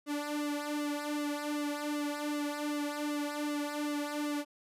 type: tone with flanger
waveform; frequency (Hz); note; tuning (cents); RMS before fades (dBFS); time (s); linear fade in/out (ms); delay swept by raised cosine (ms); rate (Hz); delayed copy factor
sawtooth; 294.1; D4; +3; -35; 0.06-4.45; 50; 1.2 to 3.1; 2.6; -0.95
effects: resampled to 32000 Hz